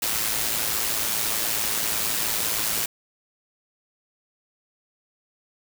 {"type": "noise with amplitude modulation", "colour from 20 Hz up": "white", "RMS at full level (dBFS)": -23, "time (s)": [0.02, 2.86], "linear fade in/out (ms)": 5, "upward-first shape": "sine", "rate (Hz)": 110, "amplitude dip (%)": 50, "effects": []}